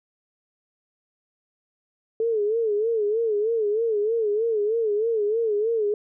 sine tone with vibrato, 436.3 Hz, A4, 15 cents flat, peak -20 dBFS, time 2.2-5.94 s, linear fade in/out 2 ms, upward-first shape sine, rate 3.2 Hz, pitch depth 110 cents each way, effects none

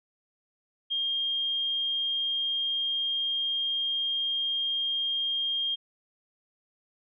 sine tone, 3218 Hz, G7, 45 cents sharp, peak -26 dBFS, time 0.9-5.76 s, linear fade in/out 20 ms, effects none

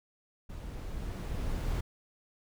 brown noise with level ramp, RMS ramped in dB -42 to -31 dBFS, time 0.49-1.81 s, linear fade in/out 10 ms, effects none

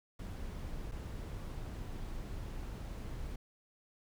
brown noise with dropouts, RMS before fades -42 dBFS, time 0.19-3.36 s, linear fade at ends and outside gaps 5 ms, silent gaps 0.915-0.918 s, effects none

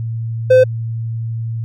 triangle tone, 513 Hz, C5, 34 cents flat, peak -3 dBFS, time 0.5-0.64 s, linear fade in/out 10 ms, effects added 114 Hz sine -19 dBFS peak until 1.64 s

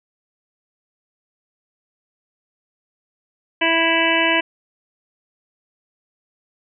harmonic tone, 329.6 Hz, E4, in tune, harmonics 1 / 2 / 3 / 5 / 6 / 7 / 8 / 9, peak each -23 / -23 / -23 / -23 / -23 / -23 / -23 / -23 dBFS, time 3.61-4.41 s, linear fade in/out 10 ms, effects none

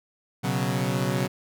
sawtooth chord, B suspended second, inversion none, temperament equal, 123.47 / 138.59 / 185 Hz, B2 / C#3 / F#3, 0 / 0 / 0 cents, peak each -24 dBFS, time 0.43-1.28 s, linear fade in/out 20 ms, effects none

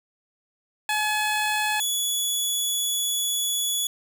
15% pulse tone pair in turn, 851 / 3404 Hz, G#5 / G#7, +42 / +42 cents, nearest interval 2 octaves, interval 2400 cents, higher second, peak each -16 dBFS, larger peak neither, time 0.89-1.8 / 1.8-3.87 s, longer second, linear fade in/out 2 ms, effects 8-bit

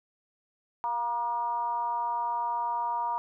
sine tone with frequency modulation, 950 Hz, A#5, 33 cents sharp, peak -27 dBFS, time 0.84-3.18 s, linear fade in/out 0 ms, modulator 248 Hz, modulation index 0.57, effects none

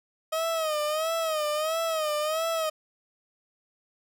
30% pulse tone with vibrato, 628 Hz, D#5, 16 cents sharp, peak -23 dBFS, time 0.32-2.7 s, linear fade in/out 10 ms, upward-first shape sine, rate 1.5 Hz, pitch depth 89 cents each way, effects none

